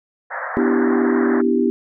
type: band-pass noise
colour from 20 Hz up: white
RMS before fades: -27 dBFS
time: 0.3-1.42 s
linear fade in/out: 20 ms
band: 500 to 1900 Hz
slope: 96 dB/octave
type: chord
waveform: sine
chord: E minor seventh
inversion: second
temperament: equal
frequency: 246.9 / 293.7 / 329.6 / 392 Hz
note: B3 / D4 / E4 / G4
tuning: 0 / 0 / 0 / 0 cents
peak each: -18 / -23 / -21 / -19 dBFS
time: 0.57-1.7 s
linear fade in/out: 0 ms
effects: none